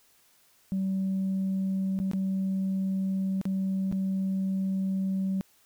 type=tone with dropouts; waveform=sine; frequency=191.4 Hz; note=G3; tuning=41 cents flat; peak=-24 dBFS; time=0.72-5.41 s; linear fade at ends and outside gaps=0 ms; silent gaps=1.99-2 / 2.114-2.134 / 3.414-3.454 / 3.915-3.925 s; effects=tanh soft clip ceiling -23 dBFS + white hiss -63 dBFS RMS until 5.65 s